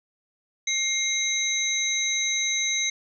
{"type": "tone cluster", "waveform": "sine", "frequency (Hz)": [2127, 3881, 6260], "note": ["C7", "B7", "G8"], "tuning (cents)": [28, -31, -3], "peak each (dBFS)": -27, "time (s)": [0.67, 2.9], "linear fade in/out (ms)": 5, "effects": []}